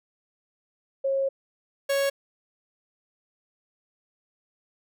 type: tone pair in turn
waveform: sine / 45% pulse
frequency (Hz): 543 / 554.1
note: C#5 / C#5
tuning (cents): -36 / -1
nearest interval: unison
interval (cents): 35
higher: second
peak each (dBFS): -22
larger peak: neither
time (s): 1.04-1.29 / 1.89-2.1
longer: first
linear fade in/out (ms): 10
effects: none